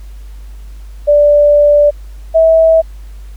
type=tone pair in turn; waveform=sine; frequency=586 / 648.7 Hz; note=D5 / E5; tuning=-4 / -28 cents; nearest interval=major second; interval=176 cents; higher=second; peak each=-4 dBFS; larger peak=neither; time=1.07-1.91 / 2.34-2.82 s; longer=first; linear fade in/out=20 ms; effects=added 50 Hz sine -27 dBFS peak until 3.36 s + pink hiss -48 dBFS RMS until 3.36 s